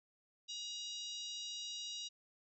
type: harmonic tone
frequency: 954 Hz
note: A#5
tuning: 40 cents sharp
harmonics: 3 / 4 / 5 / 6 / 7 / 8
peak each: -49 / -45 / -51 / -50 / -57 / -61 dBFS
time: 0.48-2.09 s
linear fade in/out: 20 ms
effects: none